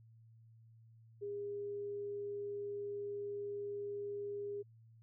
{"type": "tone", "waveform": "sine", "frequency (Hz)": 406.8, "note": "G#4", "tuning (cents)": -36, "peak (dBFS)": -39, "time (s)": [1.21, 4.63], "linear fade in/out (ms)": 20, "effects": ["added 113 Hz sine -59 dBFS peak until 5.02 s"]}